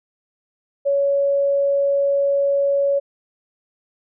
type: tone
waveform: sine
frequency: 560 Hz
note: C#5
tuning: 18 cents sharp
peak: -15 dBFS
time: 0.85-3 s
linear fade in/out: 20 ms
effects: none